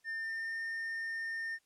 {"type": "tone with pitch glide", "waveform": "triangle", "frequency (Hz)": [1800, 1816.7], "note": ["A6", "A#6"], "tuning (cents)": [39, -45], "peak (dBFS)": -34, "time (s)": [0.04, 1.59], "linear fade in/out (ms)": 50, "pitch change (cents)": 16, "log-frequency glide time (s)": [0.19, 0.6], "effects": ["white hiss -74 dBFS RMS until 1.65 s", "low-pass 10000 Hz 12 dB/octave"]}